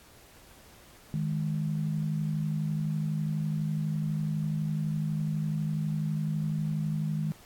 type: tone pair together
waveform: sine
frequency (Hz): 155.56 / 207.6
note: D#3 / G#3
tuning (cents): 0 / 0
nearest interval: perfect fourth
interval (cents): 500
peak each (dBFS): -28 / -34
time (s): 1.14-7.32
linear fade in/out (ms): 0
effects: pink hiss -55 dBFS RMS until 7.45 s + AAC 64 kbps